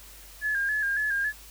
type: tone with vibrato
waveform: sine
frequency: 1661.2 Hz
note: G#6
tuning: in tune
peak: -24 dBFS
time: 0.41-1.33 s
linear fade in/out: 50 ms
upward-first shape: square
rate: 3.6 Hz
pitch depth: 52 cents each way
effects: added 50 Hz sine -50 dBFS peak until 1.5 s + white hiss -49 dBFS RMS until 1.5 s